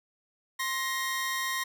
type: tone pair together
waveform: sawtooth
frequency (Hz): 1054 / 1882.4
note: C6 / A#6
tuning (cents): +12 / +16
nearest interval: minor seventh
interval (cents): 1004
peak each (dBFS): -29 / -28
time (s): 0.59-1.64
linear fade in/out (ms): 10
effects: none